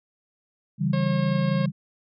sine chord, C# diminished, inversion none, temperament equal with one note detuned, 140.61 / 164.81 / 196 Hz, C#3 / E3 / G3, +25 / 0 / 0 cents, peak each -25 dBFS, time 0.78-1.72 s, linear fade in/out 50 ms
harmonic tone, 540 Hz, C#5, 45 cents flat, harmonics 1 / 2 / 3 / 4 / 5 / 6 / 7 / 8 / 9, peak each -30 / -36 / -40 / -42 / -44 / -46 / -47 / -48 / -49 dBFS, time 0.93-1.66 s, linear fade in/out 5 ms
effects none

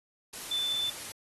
sine tone in noise, 3522 Hz, A7, 1 cent sharp, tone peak -28 dBFS, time 0.51-0.9 s, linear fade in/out 5 ms, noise white, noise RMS -41 dBFS, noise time 0.33-1.12 s, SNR +10 dB, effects AAC 32 kbps

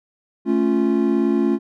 triangle chord, A augmented, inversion none, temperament equal with one note detuned, 220 / 277.2 / 348.2 Hz, A3 / C#4 / E#4, 0 / 0 / -5 cents, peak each -18 dBFS, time 0.45-1.59 s, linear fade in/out 50 ms, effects none

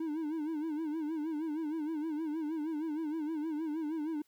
triangle tone with vibrato, 311.1 Hz, D#4, in tune, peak -31 dBFS, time 0-4.22 s, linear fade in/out 5 ms, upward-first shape sine, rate 6.4 Hz, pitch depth 100 cents each way, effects white hiss -73 dBFS RMS until 4.27 s

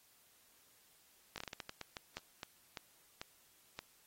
slowing click train, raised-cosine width 0.2 ms, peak -25 dBFS, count 15, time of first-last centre 1.36-3.79 s, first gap 19 ms, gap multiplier 1.3, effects white hiss -68 dBFS RMS until 4.06 s + AAC 48 kbps

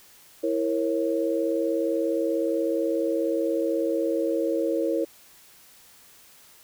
sine chord, A# diminished, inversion second, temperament equal with one note detuned, 329.6 / 466.2 / 546.1 Hz, E4 / A#4 / C#5, 0 / 0 / -26 cents, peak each -26 / -27 / -27 dBFS, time 0.43-5.05 s, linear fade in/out 10 ms, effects white hiss -53 dBFS RMS until 6.63 s

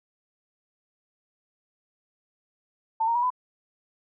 sine tone with pitch steps, 894 / 928.7 / 964.8 / 1002.3 Hz, A5 / A#5 / B5 / B5, +27 / -7 / -41 / +25 cents, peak -21 dBFS, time 3-3.304 s, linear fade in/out 10 ms, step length 76 ms, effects none

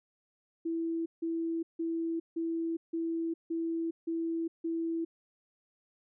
sine tone bursts, 330.2 Hz, E4, 3 cents sharp, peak -30 dBFS, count 8, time 0.65-5.05 s, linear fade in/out 10 ms, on 410 ms, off 160 ms, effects none

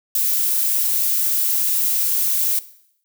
violet noise, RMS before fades -19 dBFS, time 0.15-2.59 s, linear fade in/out 2 ms, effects noise-tail reverb RT60 0.7 s tail -17 dB re dry

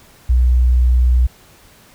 sine tone, 61.74 Hz, B1, in tune, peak -9 dBFS, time 0.29-1.27 s, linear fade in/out 10 ms, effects pink hiss -47 dBFS RMS until 1.94 s

